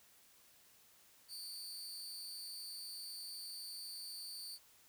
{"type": "tone with amplitude modulation", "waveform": "sawtooth", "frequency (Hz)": 4548, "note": "C#8", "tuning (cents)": 44, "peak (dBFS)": -39, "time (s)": [1.28, 4.59], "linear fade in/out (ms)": 50, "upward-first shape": "sine", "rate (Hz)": 272, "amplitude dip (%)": 85, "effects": ["white hiss -66 dBFS RMS until 4.88 s"]}